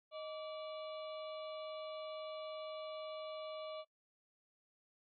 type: harmonic tone with a mistuned harmonic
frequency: 579 Hz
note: D5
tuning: 25 cents flat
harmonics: 1 / 2 / 4 / 5 / 6 / 7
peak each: -44 / -51 / -59 / -59 / -58 / -60 dBFS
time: 0.11-3.85 s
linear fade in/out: 50 ms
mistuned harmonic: 1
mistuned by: +130 cents
effects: noise-tail reverb RT60 0.1 s tail -23 dB re dry

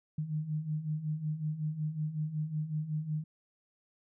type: beating tone pair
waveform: sine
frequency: 150.1 / 155.5 Hz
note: D3 / D#3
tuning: +38 / -1 cents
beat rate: 5.4 Hz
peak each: -38 / -33 dBFS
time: 0.18-3.24 s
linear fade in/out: 5 ms
effects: none

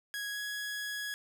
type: tone with pitch glide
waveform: sawtooth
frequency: 1659 to 1671.5 Hz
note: G#6 to G#6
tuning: -2 to +11 cents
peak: -32 dBFS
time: 0.14-1.14 s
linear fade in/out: 0 ms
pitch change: +13 cents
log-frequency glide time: 0.31-0.38 s
effects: none

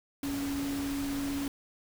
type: tone in noise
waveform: sine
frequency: 280 Hz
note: C#4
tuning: 18 cents sharp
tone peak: -31 dBFS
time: 0.23-1.48 s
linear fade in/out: 2 ms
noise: pink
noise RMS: -40 dBFS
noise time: 0.23-1.48 s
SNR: +6 dB
effects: none

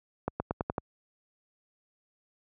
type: accelerating click train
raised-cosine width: 1 ms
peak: -15 dBFS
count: 6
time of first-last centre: 0.28-0.781 s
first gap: 120 ms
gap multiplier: 0.91
effects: high-pass 60 Hz 12 dB/octave

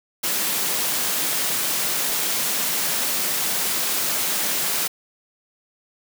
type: high-pass noise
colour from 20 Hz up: white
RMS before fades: -23 dBFS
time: 0.23-4.88 s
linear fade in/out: 10 ms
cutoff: 130 Hz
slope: 48 dB/octave
effects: none

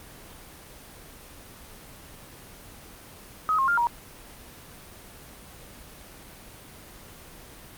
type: tone with pitch steps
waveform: sine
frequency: 1265 / 1071 / 1400 / 949 Hz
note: D#6 / C6 / F6 / A#5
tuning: +28 / +40 / +4 / +31 cents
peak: -20 dBFS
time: 3.49-3.87 s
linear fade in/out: 0 ms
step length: 95 ms
effects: pink hiss -46 dBFS RMS until 7.77 s + Opus 24 kbps

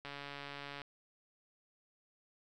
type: click train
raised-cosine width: 0.3 ms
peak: -29 dBFS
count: 110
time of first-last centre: 0.05-0.818 s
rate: 142 Hz
effects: none

